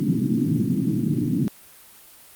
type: band-pass noise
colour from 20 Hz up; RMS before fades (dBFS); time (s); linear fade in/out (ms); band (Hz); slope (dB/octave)
white; -22; 0-1.48; 0; 120 to 300; 48
effects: white hiss -48 dBFS RMS until 2.35 s + Opus 32 kbps